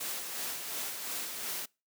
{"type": "noise with tremolo", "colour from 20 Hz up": "white", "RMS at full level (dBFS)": -36, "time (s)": [0, 1.66], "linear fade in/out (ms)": 10, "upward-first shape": "sine", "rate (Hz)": 2.8, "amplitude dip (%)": 40, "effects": ["noise-tail reverb RT60 0.3 s tail -26 dB re dry", "high-pass 200 Hz 12 dB/octave"]}